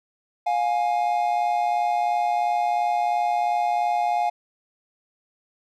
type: tone pair together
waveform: triangle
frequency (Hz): 707.7 / 830.6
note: F5 / G#5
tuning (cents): +23 / 0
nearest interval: minor third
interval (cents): 277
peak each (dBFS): -20 / -22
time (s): 0.46-4.3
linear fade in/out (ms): 10
effects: none